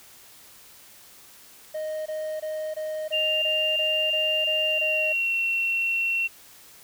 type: tone bursts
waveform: triangle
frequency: 621 Hz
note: D#5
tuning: 3 cents flat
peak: -26 dBFS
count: 10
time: 1.74-5.129 s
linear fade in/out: 10 ms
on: 320 ms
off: 21 ms
type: tone with pitch glide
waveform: sine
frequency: 2794 to 2721 Hz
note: F7 to F7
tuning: 0 to -46 cents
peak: -22 dBFS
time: 3.12-6.28 s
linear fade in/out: 20 ms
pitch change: -46 cents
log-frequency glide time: 4.64-5.35 s
effects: white hiss -50 dBFS RMS until 6.83 s